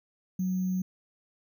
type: tone with sample-and-hold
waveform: sine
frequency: 185 Hz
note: F#3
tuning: in tune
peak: -26 dBFS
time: 0.39-0.82 s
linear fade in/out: 5 ms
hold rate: 6300 Hz
effects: none